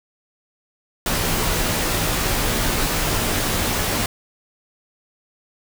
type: noise with comb filter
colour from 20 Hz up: pink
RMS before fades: -21 dBFS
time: 1.06-4.06 s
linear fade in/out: 2 ms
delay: 15 ms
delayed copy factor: -0.55
effects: none